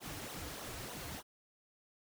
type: noise with flanger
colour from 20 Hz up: pink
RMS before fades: -45 dBFS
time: 0-1.23 s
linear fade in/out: 50 ms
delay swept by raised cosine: 0.4 to 5.2 ms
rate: 3.3 Hz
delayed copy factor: -0.85
effects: none